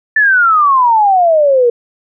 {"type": "exponential sweep", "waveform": "sine", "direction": "down", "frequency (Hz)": [1778, 466.2], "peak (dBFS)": -6, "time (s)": [0.16, 1.7], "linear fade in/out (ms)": 5, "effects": []}